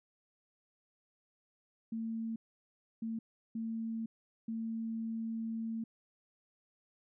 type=tone bursts at uneven times; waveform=sine; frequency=225.5 Hz; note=A3; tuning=43 cents sharp; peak=-35 dBFS; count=4; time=1.92-2.36 / 3.02-3.19 / 3.55-4.06 / 4.48-5.84 s; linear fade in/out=5 ms; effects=none